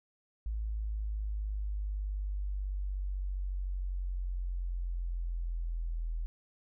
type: exponential sweep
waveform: sine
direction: down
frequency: 54 to 40.94 Hz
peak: -32 dBFS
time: 0.46-6.26 s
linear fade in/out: 0 ms
effects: none